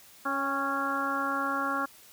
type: harmonic tone with a mistuned harmonic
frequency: 276.4 Hz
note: C#4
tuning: 5 cents flat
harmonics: 1 / 2 / 3 / 4 / 5 / 6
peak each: -35 / -38 / -37 / -32 / -31 / -39 dBFS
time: 0.25-1.86 s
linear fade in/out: 10 ms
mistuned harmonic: 3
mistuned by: -33 cents
effects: white hiss -54 dBFS RMS until 2.12 s